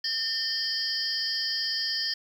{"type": "tone cluster", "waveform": "sine", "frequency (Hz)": [1808, 3148, 4445, 4921, 5410], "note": ["A6", "G7", "C#8", "D#8", "E8"], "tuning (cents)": [47, 7, 4, -20, 44], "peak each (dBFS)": [-34, -38, -33, -29, -35], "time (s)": [0.04, 2.14], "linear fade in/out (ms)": 5, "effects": ["tanh soft clip ceiling -16 dBFS", "9-bit"]}